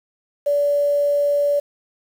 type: tone with quantisation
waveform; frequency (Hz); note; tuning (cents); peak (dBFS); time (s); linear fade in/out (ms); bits
sine; 576; D5; -34; -15; 0.46-1.6; 10; 7
effects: none